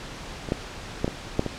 clicks, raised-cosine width 2 ms, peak -20 / -9 / -9 / -13 / -7 / -14 dBFS, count 6, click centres 0.488 / 0.521 / 1.045 / 1.079 / 1.394 / 1.463 s, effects pink hiss -38 dBFS RMS until 1.58 s + low-pass 6000 Hz 12 dB/octave

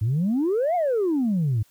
sine exponential two-way sweep, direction up then down, 100.7 to 735 to 100.7 Hz, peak -18 dBFS, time 0.01-1.63 s, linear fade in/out 10 ms, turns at 0.75 s, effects tanh soft clip ceiling -17 dBFS + white hiss -60 dBFS RMS until 1.7 s

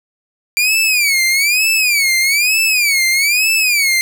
sawtooth tone with vibrato, 2349 Hz, D7, in tune, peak -8 dBFS, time 0.57-4.01 s, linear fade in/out 0 ms, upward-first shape sine, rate 1.1 Hz, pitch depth 200 cents each way, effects none

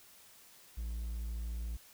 triangle tone, 57 Hz, A#1, 38 cents flat, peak -34 dBFS, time 0.77-1.77 s, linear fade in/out 10 ms, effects white hiss -59 dBFS RMS until 1.93 s

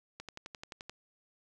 click train, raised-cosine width 0.2 ms, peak -26 dBFS, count 9, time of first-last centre 0.2-0.896 s, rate 11.5 Hz, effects none

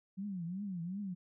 sine tone with vibrato, 185.2 Hz, F#3, 2 cents sharp, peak -37 dBFS, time 0.17-1.15 s, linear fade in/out 20 ms, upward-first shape triangle, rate 2.7 Hz, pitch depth 220 cents each way, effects none

